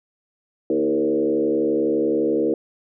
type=tone with frequency modulation; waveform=sine; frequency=395 Hz; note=G4; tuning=13 cents sharp; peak=-17 dBFS; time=0.7-2.54 s; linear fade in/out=2 ms; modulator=71.8 Hz; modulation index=1.7; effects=none